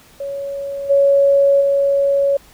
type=tone with level steps; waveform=sine; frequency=558 Hz; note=C#5; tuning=11 cents sharp; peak=-22 / -9 / -12 dBFS; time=0.2-2.37 s; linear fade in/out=5 ms; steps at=0.89 / 1.6 s; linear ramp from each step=20 ms; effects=pink hiss -47 dBFS RMS until 2.53 s